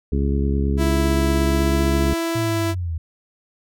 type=harmonic tone; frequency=69.3 Hz; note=C#2; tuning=in tune; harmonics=1 / 2 / 3 / 4 / 5 / 6; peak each=-19 / -26 / -25 / -28 / -31 / -29 dBFS; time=0.12-2.14 s; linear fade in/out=5 ms
type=tone with pitch glide; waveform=sawtooth; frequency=330 to 332.1 Hz; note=E4 to E4; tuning=+2 to +13 cents; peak=-17 dBFS; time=0.77-2.75 s; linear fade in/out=50 ms; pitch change=+11 cents; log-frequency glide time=1.43-1.8 s
type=linear sweep; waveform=sine; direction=down; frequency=116.54 to 78.5 Hz; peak=-22 dBFS; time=2.35-2.98 s; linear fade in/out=5 ms
effects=none